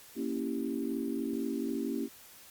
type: chord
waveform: sine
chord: A# diminished seventh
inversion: none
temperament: equal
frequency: 233.1 / 277.2 / 329.6 / 392 Hz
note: A#3 / C#4 / E4 / G4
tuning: 0 / 0 / 0 / 0 cents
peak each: -36 / -35 / -38 / -39 dBFS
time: 0.15-2.09 s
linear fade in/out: 50 ms
effects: white hiss -54 dBFS RMS until 2.5 s + Opus 48 kbps